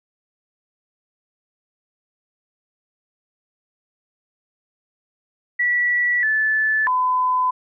sine tone with pitch steps, 1948 / 1742 / 1010 Hz, B6 / A6 / B5, -24 / -18 / +39 cents, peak -16 dBFS, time 5.59-7.51 s, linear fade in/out 10 ms, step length 640 ms, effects none

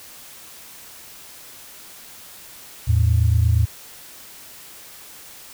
sine tone pair together, 81.45 / 110 Hz, E2 / A2, -20 / 0 cents, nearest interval perfect fourth, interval 520 cents, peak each -16 dBFS, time 2.87-3.66 s, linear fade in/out 20 ms, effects tanh soft clip ceiling -6 dBFS + white hiss -42 dBFS RMS until 5.53 s

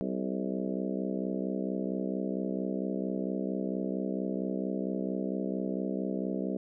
harmonic tone with a mistuned harmonic, 64.4 Hz, C2, 27 cents flat, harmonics 3 / 4 / 5 / 6 / 7 / 8 / 9 / 10, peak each -34 / -36 / -38 / -40 / -41 / -42 / -43 / -44 dBFS, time 0.01-6.57 s, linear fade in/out 0 ms, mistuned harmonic 7, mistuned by -53 cents, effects none

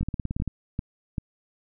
two click trains, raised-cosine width 5 ms, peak -15 / -16 dBFS, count 4 / 9, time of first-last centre 0.01-1.182 / 0.03-0.477 s, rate 2.56 / 17.9 Hz, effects none

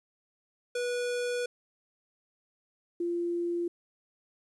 square / sine tone pair in turn, 488 / 345.1 Hz, B4 / F4, -21 / -21 cents, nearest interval tritone, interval 600 cents, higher first, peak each -30 / -28 dBFS, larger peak second, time 0.75-1.46 / 3-3.68 s, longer first, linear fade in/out 5 ms, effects resampled to 24000 Hz + 11-bit

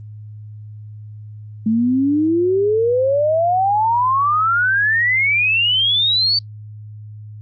sine exponential sweep, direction up, 215.3 to 4596 Hz, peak -13 dBFS, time 1.66-6.39 s, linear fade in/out 5 ms, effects added 106 Hz sine -32 dBFS peak until 7.41 s + Opus 32 kbps

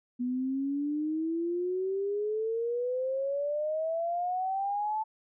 sine exponential sweep, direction up, 244 to 880 Hz, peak -28 dBFS, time 0.19-5.04 s, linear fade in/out 20 ms, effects none

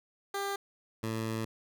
15% pulse tone pair in turn, 398 / 111.68 Hz, G4 / A2, +26 / +26 cents, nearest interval octave + minor seventh, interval 2200 cents, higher first, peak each -26 dBFS, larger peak neither, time 0.34-0.56 / 1.03-1.45 s, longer second, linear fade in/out 5 ms, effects none

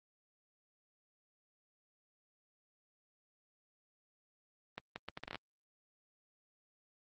accelerating click train, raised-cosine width 0.3 ms, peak -25 dBFS, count 10, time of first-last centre 4.78-5.356 s, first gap 180 ms, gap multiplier 0.7, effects high-pass 60 Hz 12 dB/octave + Opus 24 kbps

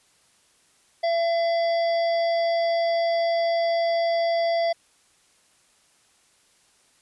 harmonic tone, 674 Hz, E5, 38 cents sharp, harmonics 1 / 3 / 5 / 7 / 8, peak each -20 / -34 / -39 / -37 / -46 dBFS, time 1.03-4.73 s, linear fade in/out 10 ms, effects white hiss -61 dBFS RMS until 7.01 s + resampled to 24000 Hz

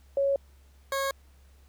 sine / 20% pulse tone pair in turn, 554 / 546.1 Hz, C#5 / C#5, -1 / -26 cents, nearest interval unison, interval 25 cents, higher first, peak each -22 dBFS, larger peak neither, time 0.17-0.36 / 0.92-1.11 s, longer neither, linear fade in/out 2 ms, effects added 68 Hz sine -54 dBFS peak until 1.68 s + pink hiss -65 dBFS RMS until 1.68 s

